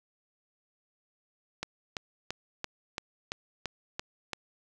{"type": "click train", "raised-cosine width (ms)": 0.2, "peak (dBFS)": -16, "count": 9, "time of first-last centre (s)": [1.63, 4.333], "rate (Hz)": 2.96, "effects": []}